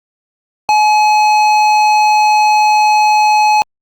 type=tone with hard clipping; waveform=sine; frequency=849 Hz; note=G#5; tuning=38 cents sharp; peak=-9 dBFS; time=0.69-3.62 s; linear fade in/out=0 ms; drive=12 dB; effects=Opus 48 kbps